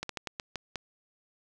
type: slowing click train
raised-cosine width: 0.2 ms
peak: -17 dBFS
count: 7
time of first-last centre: 0.03-0.757 s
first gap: 63 ms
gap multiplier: 1.26
effects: none